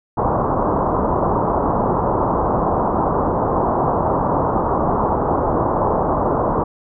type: low-pass noise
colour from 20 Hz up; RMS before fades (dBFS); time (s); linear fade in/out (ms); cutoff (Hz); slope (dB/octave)
white; -18; 0.17-6.64; 10; 1100; 48
effects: none